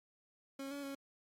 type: tone with pitch steps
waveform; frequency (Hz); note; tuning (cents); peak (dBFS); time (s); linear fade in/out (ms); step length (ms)
30% pulse; 273 / 283.3 / 275.9; C#4 / C#4 / C#4; -26 / +38 / -8; -39; 0.59-0.95; 5; 120
effects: MP3 64 kbps